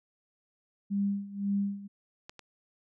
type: tone with tremolo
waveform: sine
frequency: 200.1 Hz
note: G3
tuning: 36 cents sharp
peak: -25 dBFS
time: 0.9-1.88 s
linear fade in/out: 20 ms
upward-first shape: sine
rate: 1.9 Hz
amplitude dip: 85%
type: clicks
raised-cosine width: 0.2 ms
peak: -26 / -29 dBFS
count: 2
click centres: 2.295 / 2.393 s
effects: none